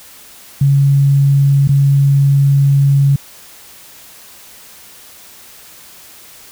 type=tone with dropouts; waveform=sine; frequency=139.4 Hz; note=C#3; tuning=10 cents sharp; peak=-7 dBFS; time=0.61-3.16 s; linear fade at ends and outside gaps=5 ms; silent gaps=1.676-1.69 s; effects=white hiss -39 dBFS RMS until 6.51 s